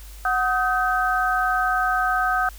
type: tone cluster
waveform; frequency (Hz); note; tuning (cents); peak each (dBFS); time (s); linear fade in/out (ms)
sine; 738 / 1261 / 1543; F#5 / D#6 / G6; -5 / +23 / -28; -23; 0.25-2.49; 2
effects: added 50 Hz sine -38 dBFS peak until 2.58 s + white hiss -47 dBFS RMS until 2.58 s